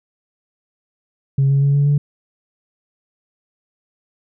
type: tone with pitch steps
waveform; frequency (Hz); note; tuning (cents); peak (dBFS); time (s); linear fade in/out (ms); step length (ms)
sine; 136.8 / 138.71 / 140.65 / 142.61 / 144.6; C#3 / C#3 / C#3 / C#3 / D3; -23 / +1 / +26 / +49 / -27; -10; 1.38-1.98; 5; 120
effects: tanh soft clip ceiling -9 dBFS